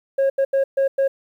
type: tone bursts at uneven times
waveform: sine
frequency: 544 Hz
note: C#5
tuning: 33 cents flat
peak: -12 dBFS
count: 5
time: 0.18-0.3 / 0.38-0.45 / 0.53-0.64 / 0.77-0.88 / 0.98-1.08 s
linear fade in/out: 10 ms
effects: tanh soft clip ceiling -14 dBFS + 9-bit